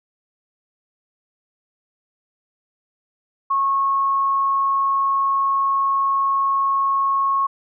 sine tone, 1095 Hz, C#6, 22 cents flat, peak -16 dBFS, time 3.5-7.47 s, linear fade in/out 10 ms, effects none

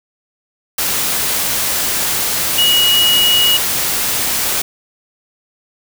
sine tone in noise, 2903 Hz, F#7, 34 cents flat, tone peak -10 dBFS, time 2.58-3.57 s, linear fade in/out 5 ms, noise white, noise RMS -17 dBFS, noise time 0.78-4.62 s, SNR +4 dB, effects none

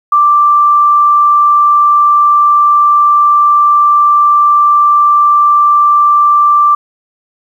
sine tone, 1176 Hz, D6, 2 cents sharp, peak -4 dBFS, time 0.12-6.75 s, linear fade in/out 5 ms, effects 7-bit

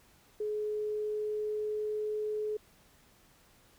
sine tone with pitch glide, 423.3 to 425.8 Hz, G#4 to G#4, +33 to +43 cents, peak -31 dBFS, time 0.4-2.57 s, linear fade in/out 5 ms, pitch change +10 cents, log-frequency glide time 0.57-2.11 s, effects pink hiss -63 dBFS RMS until 3.78 s

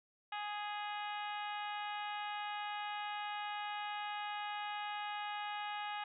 harmonic tone, 415.3 Hz, G#4, in tune, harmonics 2 / 3 / 4 / 5 / 6 / 7 / 8 / 9, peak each -41 / -47 / -48 / -51 / -51 / -50 / -56 / -57 dBFS, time 0.32-6.04 s, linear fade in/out 5 ms, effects none

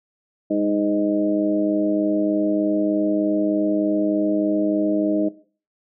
harmonic tone with a mistuned harmonic, 103.3 Hz, G#2, 9 cents flat, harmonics 2 / 3 / 4 / 5 / 6, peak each -27 / -20 / -31 / -32 / -24 dBFS, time 0.5-5.29 s, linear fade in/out 10 ms, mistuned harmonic 2, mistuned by -28 cents, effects noise-tail reverb RT60 0.4 s tail -17 dB re dry

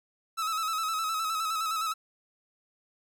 45% pulse tone with vibrato, 1296 Hz, E6, 30 cents flat, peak -28 dBFS, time 0.37-1.94 s, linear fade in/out 20 ms, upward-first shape square, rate 9.7 Hz, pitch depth 38 cents each way, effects none

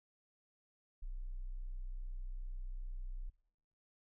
sine tone, 31.23 Hz, B0, 20 cents sharp, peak -40 dBFS, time 1.02-3.3 s, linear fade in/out 10 ms, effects noise-tail reverb RT60 0.8 s tail -22 dB re dry

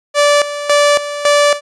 sawtooth tone with tremolo, 582 Hz, D5, 16 cents flat, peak -4 dBFS, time 0.14-1.61 s, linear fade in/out 50 ms, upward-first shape square, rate 1.8 Hz, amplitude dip 75%, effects resampled to 22050 Hz

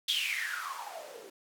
blue noise with band-pass filter sweep, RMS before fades -36 dBFS, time 0.08-1.3 s, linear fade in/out 5 ms, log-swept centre 3500 to 370 Hz, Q 9.4, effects none

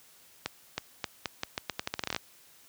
accelerating click train, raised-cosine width 0.2 ms, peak -13 dBFS, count 17, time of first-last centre 0.46-2.163 s, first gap 320 ms, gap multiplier 0.82, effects white hiss -58 dBFS RMS until 2.68 s + high-pass 60 Hz 12 dB/octave

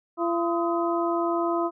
harmonic tone with a mistuned harmonic, 340 Hz, F4, 46 cents flat, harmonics 1 / 2 / 3 / 4, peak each -25 / -28 / -30 / -31 dBFS, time 0.17-1.71 s, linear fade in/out 50 ms, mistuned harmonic 4, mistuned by -130 cents, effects none

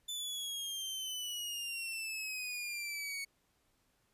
sawtooth exponential sweep, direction down, 3520 to 2217 Hz, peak -35 dBFS, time 0.08-3.25 s, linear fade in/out 10 ms, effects pink hiss -75 dBFS RMS until 4.13 s + resampled to 32000 Hz

